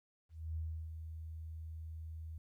sine tone with ADSR envelope, 80 Hz, D#2, 49 cents sharp, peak -36 dBFS, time 0.29-2.38 s, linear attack 270 ms, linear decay 330 ms, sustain -7 dB, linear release 3 ms, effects 13-bit

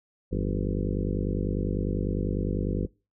harmonic tone with a mistuned harmonic, 50 Hz, G1, 35 cents sharp, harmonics 1 / 2 / 3 / 4 / 5 / 6 / 7 / 8 / 9 / 10, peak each -29 / -32 / -34 / -35 / -36 / -37 / -37 / -38 / -39 / -39 dBFS, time 0.31-2.87 s, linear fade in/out 20 ms, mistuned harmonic 3, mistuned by +150 cents, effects noise-tail reverb RT60 0.3 s tail -23 dB re dry

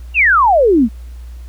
sine exponential sweep, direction down, 2859 to 206.4 Hz, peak -7 dBFS, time 0.14-0.89 s, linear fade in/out 50 ms, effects added 60 Hz sine -28 dBFS peak until 1.48 s + pink hiss -50 dBFS RMS until 1.48 s

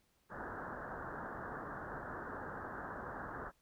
white low-pass noise, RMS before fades -45 dBFS, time 0.29-3.52 s, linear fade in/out 50 ms, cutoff 1700 Hz, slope 96 dB/octave, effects pink hiss -75 dBFS RMS until 3.61 s

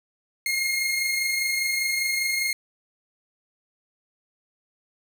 sawtooth tone pair together, 2139 / 2164 Hz, C7 / C#7, +38 / -42 cents, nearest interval unison, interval 20 cents, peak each -20 / -29 dBFS, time 0.46-2.53 s, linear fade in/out 2 ms, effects none

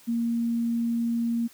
sine tone, 233.1 Hz, A#3, in tune, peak -23 dBFS, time 0.07-1.48 s, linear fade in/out 20 ms, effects white hiss -54 dBFS RMS until 1.53 s + high-pass 100 Hz 12 dB/octave

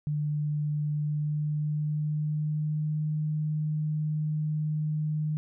sine tone with pitch glide, 149.2 to 153.04 Hz, D3 to D#3, +28 to -28 cents, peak -26 dBFS, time 0.07-5.37 s, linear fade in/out 0 ms, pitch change +44 cents, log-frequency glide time 0.95-3.04 s, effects none

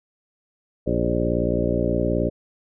harmonic tone with a mistuned harmonic, 58.9 Hz, A#1, 19 cents sharp, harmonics 1 / 2 / 3 / 4 / 5 / 6 / 7 / 9 / 10, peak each -28 / -28 / -28 / -28 / -28 / -28 / -28 / -28 / -28 dBFS, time 0.86-2.3 s, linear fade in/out 20 ms, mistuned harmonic 10, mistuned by +18 cents, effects none

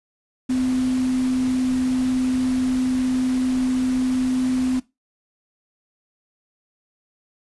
sine tone in noise, 255.7 Hz, C4, 40 cents flat, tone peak -18 dBFS, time 0.49-4.8 s, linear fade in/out 10 ms, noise pink, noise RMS -36 dBFS, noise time 0.49-4.8 s, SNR +15 dB, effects noise-tail reverb RT60 0.2 s tail -17 dB re dry + resampled to 24000 Hz

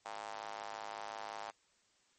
square tone with high-pass filter, 52.8 Hz, G#1, 29 cents sharp, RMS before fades -45 dBFS, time 0.05-1.51 s, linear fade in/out 5 ms, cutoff 800 Hz, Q 2.9, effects white hiss -72 dBFS RMS until 2.18 s + MP3 32 kbps

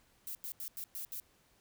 violet noise bursts at uneven times, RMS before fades -42 dBFS, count 6, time 0.27-0.35 / 0.44-0.52 / 0.6-0.68 / 0.77-0.84 / 0.95-1.05 / 1.12-1.2 s, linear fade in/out 0 ms, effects pink hiss -69 dBFS RMS until 1.6 s

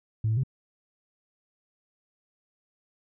sine tone with pitch steps, 109.5 / 110.7 / 131.8 Hz, A2 / A2 / C3, -8 / +11 / +13 cents, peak -21 dBFS, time 0.24-0.435 s, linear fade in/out 5 ms, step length 65 ms, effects tanh soft clip ceiling -19 dBFS

